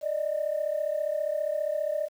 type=tone pair together; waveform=sine; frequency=587.3 / 622.2 Hz; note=D5 / D#5; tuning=0 / 0 cents; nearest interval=minor second; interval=100 cents; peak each=-28 dBFS; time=0.01-2.09 s; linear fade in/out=50 ms; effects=tanh soft clip ceiling -20 dBFS + 9-bit